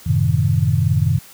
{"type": "chord", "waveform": "sine", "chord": "F# diminished seventh", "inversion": "none", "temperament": "equal", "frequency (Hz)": [92.5, 110, 130.81, 155.56], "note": ["F#2", "A2", "C3", "Eb3"], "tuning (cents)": [0, 0, 0, 0], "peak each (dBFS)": -19, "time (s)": [0.06, 1.19], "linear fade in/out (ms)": 10, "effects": ["white hiss -43 dBFS RMS until 1.33 s"]}